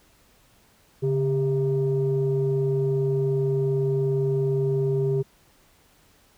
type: tone pair together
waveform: sine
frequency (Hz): 140.16 / 397.8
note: C#3 / G4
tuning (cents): +19 / +25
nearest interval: octave + tritone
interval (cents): 1806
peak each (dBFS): -22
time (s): 1.02-5.23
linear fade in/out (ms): 20
effects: tanh soft clip ceiling -15 dBFS + pink hiss -59 dBFS RMS until 6.37 s